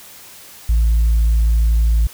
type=tone; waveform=sine; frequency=56 Hz; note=A1; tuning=31 cents sharp; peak=-9 dBFS; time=0.69-2.07 s; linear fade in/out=5 ms; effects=tanh soft clip ceiling -9 dBFS + white hiss -40 dBFS RMS until 2.13 s